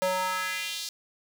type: tone with high-pass filter sweep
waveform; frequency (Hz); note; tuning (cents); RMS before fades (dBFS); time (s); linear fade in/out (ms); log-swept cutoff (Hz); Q
square; 185; F#3; 0; -30; 0.02-0.89; 0; 530 to 4800; 2.2
effects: none